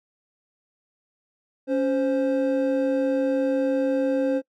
triangle tone pair together, 277.4 / 523.3 Hz, C#4 / C5, +1 / 0 cents, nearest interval major seventh, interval 1099 cents, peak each -21 dBFS, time 1.67-4.42 s, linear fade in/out 50 ms, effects noise-tail reverb RT60 0.1 s tail -24 dB re dry

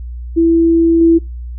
sine tone with level steps, 331.7 Hz, E4, 11 cents sharp, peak -7 / -5 dBFS, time 0.36-1.19 s, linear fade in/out 20 ms, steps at 1.01 s, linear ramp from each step 2 ms, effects noise-tail reverb RT60 0.2 s tail -24 dB re dry + added 60 Hz sine -23 dBFS peak until 1.58 s

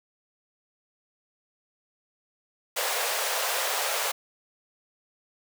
pink high-pass noise, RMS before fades -28 dBFS, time 2.76-4.12 s, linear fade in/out 10 ms, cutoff 470 Hz, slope 48 dB/octave, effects none

